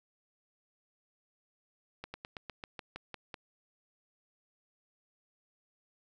slowing click train, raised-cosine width 0.3 ms, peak -25 dBFS, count 10, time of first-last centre 2.04-3.342 s, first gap 100 ms, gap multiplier 1.09, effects none

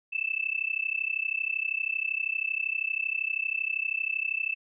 sine tone with amplitude modulation, 2637 Hz, E7, in tune, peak -23 dBFS, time 0.12-4.55 s, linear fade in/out 20 ms, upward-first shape sine, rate 32.7 Hz, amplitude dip 95%, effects none

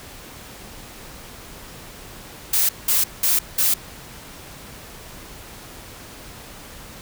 blue noise bursts, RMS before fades -18 dBFS, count 4, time 2.53-3.74 s, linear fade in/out 5 ms, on 160 ms, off 190 ms, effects pink hiss -40 dBFS RMS until 7.01 s

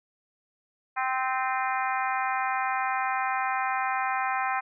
harmonic tone with a mistuned harmonic, 260 Hz, C4, 11 cents flat, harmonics 3 / 4 / 5 / 6 / 7 / 8 / 9, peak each -29 / -31 / -33 / -35 / -36 / -37 / -38 dBFS, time 0.96-4.61 s, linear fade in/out 20 ms, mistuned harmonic 9, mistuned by +67 cents, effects none

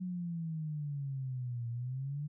sine exponential two-way sweep, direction down then up, 185 to 116.54 to 150.5 Hz, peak -35 dBFS, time 0-2.28 s, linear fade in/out 20 ms, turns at 1.69 s, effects none

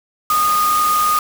sine tone in noise, 1231 Hz, D#6, 19 cents flat, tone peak -13 dBFS, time 0.3-1.19 s, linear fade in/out 2 ms, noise white, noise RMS -24 dBFS, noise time 0.3-1.19 s, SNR +8 dB, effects none

